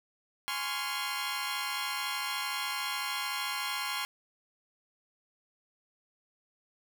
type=chord; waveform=15% pulse; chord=Db major seventh; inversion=second; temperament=equal with one note detuned; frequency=830.6 / 1035.1 / 1108.7 / 1396.9 Hz; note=Ab5 / C6 / Db6 / F6; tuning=0 / -19 / 0 / 0 cents; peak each=-33 / -30 / -32 / -32 dBFS; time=0.48-4.05 s; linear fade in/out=0 ms; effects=none